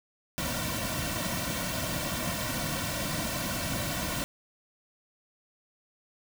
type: noise with comb filter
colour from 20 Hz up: pink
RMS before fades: -32 dBFS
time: 0.38-4.24 s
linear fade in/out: 0 ms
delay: 2.4 ms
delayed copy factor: -0.9
effects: none